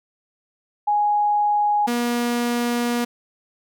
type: tone pair in turn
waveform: sine / sawtooth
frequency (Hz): 830.6 / 239.5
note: G#5 / A#3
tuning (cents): 0 / +47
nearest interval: octave + minor seventh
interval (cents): 2153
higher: first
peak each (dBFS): -16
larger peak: neither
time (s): 0.87-1.87 / 1.87-3.05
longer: second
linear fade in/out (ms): 10
effects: none